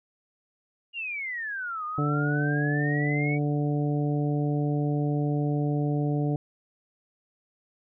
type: exponential two-way sweep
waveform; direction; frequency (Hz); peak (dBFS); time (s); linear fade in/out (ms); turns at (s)
sine; down then up; 2859 to 1213 to 2267; -30; 0.93-3.39; 50; 1.85
type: harmonic tone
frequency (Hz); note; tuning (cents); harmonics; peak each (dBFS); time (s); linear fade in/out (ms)
146.6; D3; -3; 1 / 2 / 3 / 4 / 5; -25 / -29 / -34 / -38 / -38; 1.98-6.36; 2
effects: none